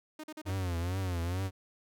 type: tone bursts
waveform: sawtooth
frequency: 308.7 Hz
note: D#4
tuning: 14 cents flat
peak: -37 dBFS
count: 4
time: 0.19-0.507 s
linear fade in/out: 5 ms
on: 47 ms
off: 43 ms
type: tone with vibrato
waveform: 45% pulse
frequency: 89.9 Hz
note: F#2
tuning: 49 cents flat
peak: -31 dBFS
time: 0.45-1.51 s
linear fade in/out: 50 ms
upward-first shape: triangle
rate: 2.3 Hz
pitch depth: 140 cents each way
effects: none